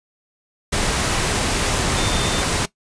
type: tone in noise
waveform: sine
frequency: 3589 Hz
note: A7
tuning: 34 cents sharp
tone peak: -28 dBFS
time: 1.96-2.42 s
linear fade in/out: 10 ms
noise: pink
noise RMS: -20 dBFS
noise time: 0.72-2.66 s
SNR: -11 dB
effects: noise-tail reverb RT60 0.1 s tail -18 dB re dry + resampled to 22050 Hz